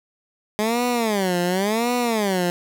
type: tone with vibrato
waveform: 15% pulse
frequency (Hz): 207.7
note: G#3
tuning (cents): 0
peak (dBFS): -13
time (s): 0.59-2.5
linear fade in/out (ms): 0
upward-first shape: sine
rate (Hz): 0.92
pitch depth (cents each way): 290
effects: none